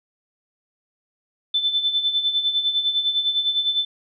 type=tone with tremolo; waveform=sine; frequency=3525 Hz; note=A7; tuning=2 cents sharp; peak=-16 dBFS; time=1.54-3.85 s; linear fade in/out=5 ms; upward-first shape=sine; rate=9.9 Hz; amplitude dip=65%; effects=none